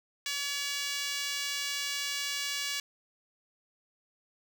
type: tone with high-pass filter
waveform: 5% pulse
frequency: 568 Hz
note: C#5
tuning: 42 cents sharp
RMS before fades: -34 dBFS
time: 0.26-2.8 s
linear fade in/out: 2 ms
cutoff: 1900 Hz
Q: 1.1
effects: none

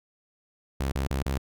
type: tone bursts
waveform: sawtooth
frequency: 67.6 Hz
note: C#2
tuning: 43 cents flat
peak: -22 dBFS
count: 4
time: 0.8-1.379 s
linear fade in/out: 5 ms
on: 120 ms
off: 33 ms
effects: none

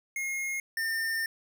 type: tone pair in turn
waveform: square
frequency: 2150 / 1807.9 Hz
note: C7 / A6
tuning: +47 / +46 cents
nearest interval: minor third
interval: 301 cents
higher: first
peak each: -31 / -29 dBFS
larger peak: second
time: 0.16-0.6 / 0.77-1.26 s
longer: second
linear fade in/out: 2 ms
effects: none

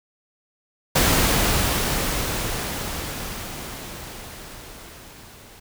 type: noise with level ramp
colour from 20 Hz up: pink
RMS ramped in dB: -17 to -46 dBFS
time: 0.95-5.6 s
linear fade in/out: 10 ms
effects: none

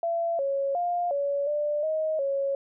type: tone with pitch steps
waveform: sine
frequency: 675 / 552 / 703 / 565 / 592 / 628 / 552 Hz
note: E5 / C#5 / F5 / C#5 / D5 / D#5 / C#5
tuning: +41 / -7 / +11 / +33 / +14 / +16 / -7 cents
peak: -24 dBFS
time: 0.03-2.55 s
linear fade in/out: 2 ms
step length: 360 ms
effects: none

